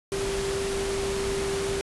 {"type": "tone in noise", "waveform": "sine", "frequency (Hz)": 392.7, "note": "G4", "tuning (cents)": 3, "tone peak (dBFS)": -27, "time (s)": [0.12, 1.81], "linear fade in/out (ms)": 0, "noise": "pink", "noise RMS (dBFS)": -32, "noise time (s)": [0.12, 1.81], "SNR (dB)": 2, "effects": ["resampled to 24000 Hz"]}